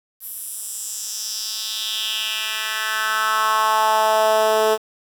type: tone with high-pass filter sweep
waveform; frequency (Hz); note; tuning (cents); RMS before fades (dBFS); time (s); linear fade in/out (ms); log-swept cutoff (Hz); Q
10% pulse; 217.9; A3; -17; -21; 0.2-4.78; 50; 12000 to 450; 2.9
effects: 7-bit